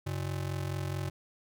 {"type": "ring-modulated tone", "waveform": "square", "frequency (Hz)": 117.6, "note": "A#2", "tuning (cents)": 16, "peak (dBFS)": -30, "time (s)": [0.06, 1.1], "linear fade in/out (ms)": 10, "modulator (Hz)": 22.3, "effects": []}